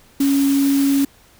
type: tone in noise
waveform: sine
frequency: 277.2 Hz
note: C#4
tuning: in tune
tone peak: -13 dBFS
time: 0.2-1.05 s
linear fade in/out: 5 ms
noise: white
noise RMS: -29 dBFS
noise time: 0.2-1.05 s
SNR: +13 dB
effects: pink hiss -51 dBFS RMS until 1.39 s